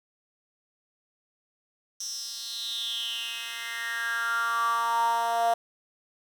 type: tone with high-pass filter sweep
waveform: 10% pulse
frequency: 232 Hz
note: A#3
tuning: 8 cents flat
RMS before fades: -29 dBFS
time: 2-5.54 s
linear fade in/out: 5 ms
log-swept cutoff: 5800 to 680 Hz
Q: 6.9
effects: none